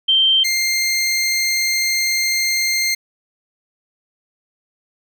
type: tone pair in turn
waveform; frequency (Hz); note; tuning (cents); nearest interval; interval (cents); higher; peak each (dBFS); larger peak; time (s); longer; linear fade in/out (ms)
sine / 20% pulse; 3136 / 2106; G7 / C7; 0 / +11; perfect fifth; 689; first; -11; neither; 0.08-0.44 / 0.44-2.95; second; 10
effects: none